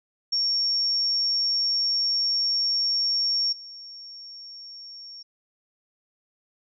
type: tone with level steps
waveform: sine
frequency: 5510 Hz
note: F8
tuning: 24 cents flat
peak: -21 / -39 dBFS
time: 0.32-5.23 s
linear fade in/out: 10 ms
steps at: 3.52 s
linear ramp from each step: 10 ms
effects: none